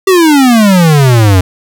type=exponential sweep; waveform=square; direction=down; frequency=392 to 89.4 Hz; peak=-4 dBFS; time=0.07-1.41 s; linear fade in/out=5 ms; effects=none